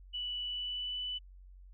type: tone with pitch glide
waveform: sine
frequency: 2960 to 2986 Hz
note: F#7 to F#7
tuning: 0 to +15 cents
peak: -35 dBFS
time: 0.13-1.19 s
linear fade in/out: 20 ms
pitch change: +15 cents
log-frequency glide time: 0.44-1 s
effects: added 46 Hz sine -51 dBFS peak until 1.73 s